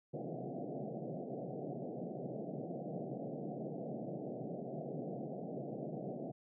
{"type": "band-pass noise", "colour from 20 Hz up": "pink", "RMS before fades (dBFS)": -43, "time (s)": [0.13, 6.32], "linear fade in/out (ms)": 10, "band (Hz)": [130, 740], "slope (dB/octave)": 96, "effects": []}